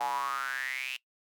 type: tone with high-pass filter sweep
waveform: square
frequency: 65 Hz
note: C2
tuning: 11 cents flat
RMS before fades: -34 dBFS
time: 0-0.97 s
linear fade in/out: 10 ms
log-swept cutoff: 800 to 2800 Hz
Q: 8.9
effects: noise-tail reverb RT60 0.1 s tail -20 dB re dry